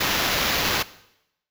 white noise with sample-and-hold, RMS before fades -23 dBFS, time 0-0.83 s, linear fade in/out 10 ms, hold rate 8820 Hz, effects noise-tail reverb RT60 0.8 s tail -17 dB re dry

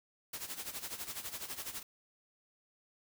white noise with tremolo, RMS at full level -40 dBFS, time 0.33-1.83 s, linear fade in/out 5 ms, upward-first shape sine, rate 12 Hz, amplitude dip 75%, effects none

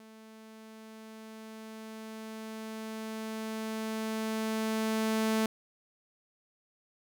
sawtooth tone with level ramp, 220 Hz, A3, in tune, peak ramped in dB -47 to -22 dBFS, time 0-5.46 s, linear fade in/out 2 ms, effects none

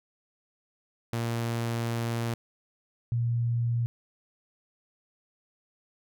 sawtooth / sine tone pair in turn, 116.54 / 118.1 Hz, A#2 / A#2, 0 / +23 cents, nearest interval unison, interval 23 cents, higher second, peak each -24 dBFS, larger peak neither, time 1.13-2.34 / 3.12-3.86 s, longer first, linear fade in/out 0 ms, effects none

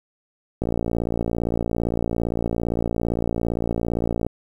click train, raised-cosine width 2 ms, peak -10 dBFS, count 211, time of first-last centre 0.62-4.266 s, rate 57.6 Hz, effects 8-bit

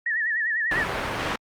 sine tone with vibrato, 1814 Hz, A#6, 48 cents flat, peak -22 dBFS, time 0.06-0.84 s, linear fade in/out 5 ms, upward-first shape sine, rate 10 Hz, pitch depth 110 cents each way
white low-pass noise, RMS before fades -28 dBFS, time 0.71-1.36 s, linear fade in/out 5 ms, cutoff 1800 Hz, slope 12 dB/octave
effects Opus 48 kbps

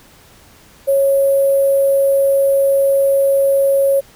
sine tone with sample-and-hold, 550 Hz, C#5, 14 cents flat, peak -10 dBFS, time 0.87-4.01 s, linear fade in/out 20 ms, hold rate 11025 Hz, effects pink hiss -46 dBFS RMS until 4.15 s

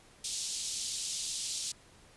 white band-pass noise, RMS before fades -37 dBFS, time 0.24-1.72 s, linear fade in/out 5 ms, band 3500 to 8600 Hz, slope 24 dB/octave, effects pink hiss -59 dBFS RMS until 2.16 s + resampled to 24000 Hz

